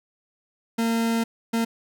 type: tone bursts at uneven times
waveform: 40% pulse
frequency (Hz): 228.7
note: A#3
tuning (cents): -33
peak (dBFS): -20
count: 2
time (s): 0.78-1.24 / 1.53-1.65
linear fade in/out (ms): 10
effects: none